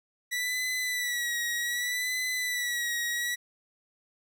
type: tone with vibrato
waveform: sawtooth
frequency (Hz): 1955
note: B6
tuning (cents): -18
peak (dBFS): -25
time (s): 0.31-3.36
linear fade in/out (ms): 20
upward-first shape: sine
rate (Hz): 0.65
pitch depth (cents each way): 52
effects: none